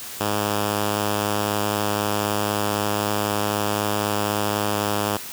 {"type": "tone", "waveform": "5% pulse", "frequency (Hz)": 103.9, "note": "G#2", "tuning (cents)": 1, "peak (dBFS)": -10, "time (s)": [0.2, 5.17], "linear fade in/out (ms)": 5, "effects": ["white hiss -35 dBFS RMS until 5.32 s", "high-pass 60 Hz 12 dB/octave"]}